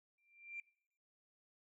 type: tone with exponential growth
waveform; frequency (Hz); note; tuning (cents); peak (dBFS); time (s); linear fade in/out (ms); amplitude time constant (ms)
sine; 2368; D7; +14; -40; 0.18-0.6; 2; 90
effects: noise-tail reverb RT60 0.7 s tail -24 dB re dry + tanh soft clip ceiling -36 dBFS